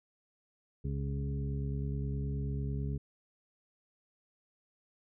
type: harmonic tone with a mistuned harmonic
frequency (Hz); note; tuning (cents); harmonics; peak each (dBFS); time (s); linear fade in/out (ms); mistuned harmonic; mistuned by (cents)
69.3; C#2; 0; 1 / 2 / 3 / 4 / 6; -36 / -35 / -43 / -46 / -47; 0.84-2.98; 10; 1; -25
effects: none